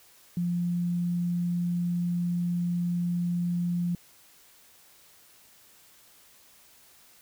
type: tone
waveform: sine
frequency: 174.61 Hz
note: F3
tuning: in tune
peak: -25 dBFS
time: 0.37-3.95 s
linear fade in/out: 2 ms
effects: white hiss -57 dBFS RMS until 7.21 s